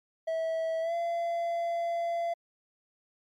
triangle tone with pitch glide, 650 to 681.1 Hz, E5 to F5, -24 to -44 cents, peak -26 dBFS, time 0.27-2.34 s, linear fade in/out 10 ms, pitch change +80 cents, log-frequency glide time 0.81-0.94 s, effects MP3 96 kbps

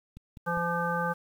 click train, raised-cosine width 5 ms, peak -32 dBFS, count 3, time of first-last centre 0.17-0.573 s, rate 4.96 Hz
harmonic tone, 171.4 Hz, F3, 32 cents flat, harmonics 1 / 3 / 5 / 7 / 9, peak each -33 / -33 / -33 / -33 / -33 dBFS, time 0.46-1.14 s, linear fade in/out 20 ms
effects 9-bit

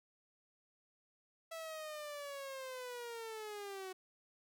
sawtooth linear sweep, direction down, 659.3 to 370 Hz, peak -40 dBFS, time 1.51-3.93 s, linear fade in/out 10 ms, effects none

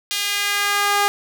sawtooth tone with high-pass filter sweep, 406.9 Hz, G#4, 35 cents flat, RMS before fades -20 dBFS, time 0.11-1.08 s, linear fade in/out 0 ms, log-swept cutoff 3200 to 830 Hz, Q 1.3, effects none

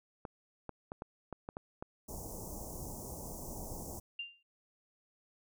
clicks, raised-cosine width 1 ms, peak -27 dBFS, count 8, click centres 0.252 / 0.693 / 0.919 / 1.021 / 1.327 / 1.489 / 1.569 / 1.825 s
pink band-stop noise, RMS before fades -44 dBFS, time 2.08-4 s, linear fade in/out 10 ms, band 950 to 5800 Hz, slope 48 dB/octave
sine tone with exponential decay, 2790 Hz, F7, 2 cents flat, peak -35 dBFS, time 4.19-4.43 s, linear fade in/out 5 ms, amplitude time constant 51 ms
effects none

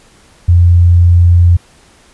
sine tone, 87 Hz, F2, 6 cents flat, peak -3 dBFS, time 0.48-1.57 s, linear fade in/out 10 ms, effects pink hiss -45 dBFS RMS until 2.13 s + resampled to 24000 Hz

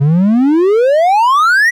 triangle exponential sweep, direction up, 134.8 to 1975.5 Hz, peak -5 dBFS, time 0-1.71 s, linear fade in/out 20 ms, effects none

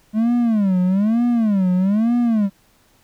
triangle tone with vibrato, 209.2 Hz, G#3, 13 cents sharp, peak -12 dBFS, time 0.13-2.5 s, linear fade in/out 50 ms, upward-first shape sine, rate 1.1 Hz, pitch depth 250 cents each way, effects pink hiss -57 dBFS RMS until 3.03 s

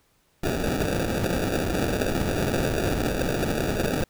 blue noise with sample-and-hold, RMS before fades -25 dBFS, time 0.43-4.04 s, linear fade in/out 5 ms, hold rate 1050 Hz, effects pink hiss -65 dBFS RMS until 4.09 s

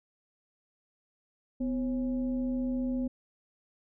sine tone with frequency modulation, 251.8 Hz, B3, 34 cents sharp, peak -28 dBFS, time 1.6-3.08 s, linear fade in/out 10 ms, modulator 289 Hz, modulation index 0.48, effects none

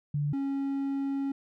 sine / triangle tone pair in turn, 145.9 / 275.4 Hz, D3 / C#4, -11 / -11 cents, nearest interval major seventh, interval 1100 cents, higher second, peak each -26 dBFS, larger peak neither, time 0.14-0.33 / 0.33-1.32 s, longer second, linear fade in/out 5 ms, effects none

